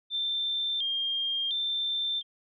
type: tone with vibrato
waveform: sine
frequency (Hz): 3383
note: G#7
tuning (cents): +31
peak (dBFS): -27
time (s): 0.1-2.23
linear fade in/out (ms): 50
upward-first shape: square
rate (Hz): 0.71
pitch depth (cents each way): 91
effects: none